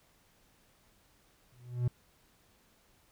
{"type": "tone with exponential growth", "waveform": "triangle", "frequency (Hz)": 122.6, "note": "B2", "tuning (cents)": -12, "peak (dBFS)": -22, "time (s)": [1.52, 1.88], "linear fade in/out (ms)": 5, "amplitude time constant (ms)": 78, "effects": ["pink hiss -67 dBFS RMS until 3.11 s"]}